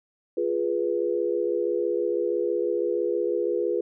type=chord; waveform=sine; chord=F diminished; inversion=none; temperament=equal with one note detuned; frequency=349.2 / 415.3 / 490.8 Hz; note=F4 / Ab4 / Cb5; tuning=0 / 0 / -11 cents; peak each=-27 dBFS; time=0.37-3.81 s; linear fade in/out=5 ms; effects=none